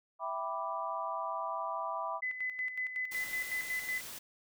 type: chord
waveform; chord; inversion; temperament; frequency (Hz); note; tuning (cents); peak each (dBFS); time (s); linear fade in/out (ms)
sine; E minor seventh; none; equal; 659.3 / 784 / 987.8 / 1174.7; E5 / G5 / B5 / D6; 0 / 0 / 0 / 0; -40 / -42 / -38 / -39; 0.19-2.21; 50
type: tone with tremolo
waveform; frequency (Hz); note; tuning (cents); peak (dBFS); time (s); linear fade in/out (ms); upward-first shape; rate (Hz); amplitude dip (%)
sine; 2014; B6; +33; -32; 2.22-4.01; 10; square; 5.4; 60
type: noise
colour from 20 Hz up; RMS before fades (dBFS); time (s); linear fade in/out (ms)
white; -45; 3.11-4.19; 10
effects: none